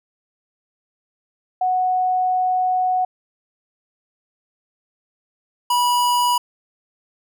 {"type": "tone pair in turn", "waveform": ["sine", "square"], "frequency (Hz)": [738, 975.4], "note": ["F#5", "B5"], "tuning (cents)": [-5, -22], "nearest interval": "perfect fourth", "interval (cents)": 483, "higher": "second", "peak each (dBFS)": -16, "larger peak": "neither", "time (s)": [[1.61, 3.05], [5.7, 6.38]], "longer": "first", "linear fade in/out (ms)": 5, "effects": []}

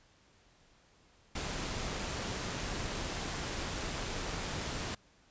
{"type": "noise with amplitude modulation", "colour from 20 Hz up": "pink", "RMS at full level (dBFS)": -36, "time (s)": [1.35, 4.95], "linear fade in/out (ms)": 5, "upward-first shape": "sine", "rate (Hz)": 194, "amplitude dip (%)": 30, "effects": ["pink hiss -65 dBFS RMS until 5.3 s", "resampled to 16000 Hz"]}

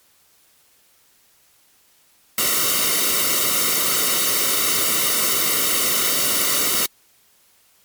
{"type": "noise with comb filter", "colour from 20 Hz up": "white", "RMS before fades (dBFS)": -19, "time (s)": [2.38, 6.86], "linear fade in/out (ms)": 2, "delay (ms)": 1.2, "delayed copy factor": -0.8, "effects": ["white hiss -57 dBFS RMS until 7.84 s", "MP3 96 kbps"]}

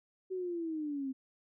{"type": "linear sweep", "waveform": "sine", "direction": "down", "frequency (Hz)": [379.1, 260.2], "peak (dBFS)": -34, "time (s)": [0.3, 1.13], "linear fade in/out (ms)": 20, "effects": []}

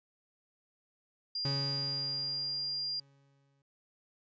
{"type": "tone", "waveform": "sine", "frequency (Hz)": 4800, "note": "D8", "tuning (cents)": 37, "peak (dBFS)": -33, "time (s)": [1.35, 3], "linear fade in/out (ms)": 5}
{"type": "tone with exponential decay", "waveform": "40% pulse", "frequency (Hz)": 138.8, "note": "C#3", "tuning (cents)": 3, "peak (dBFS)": -31, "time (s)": [1.45, 3.62], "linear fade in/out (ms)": 2, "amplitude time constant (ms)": 470}
{"effects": ["resampled to 16000 Hz"]}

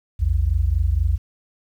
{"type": "tone pair together", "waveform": "sine", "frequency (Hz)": [58.53, 82.7], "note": ["A#1", "E2"], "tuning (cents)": [8, 6], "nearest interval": "tritone", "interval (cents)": 598, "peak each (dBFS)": -19, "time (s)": [0.19, 1.18], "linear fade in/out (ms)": 20, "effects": ["9-bit"]}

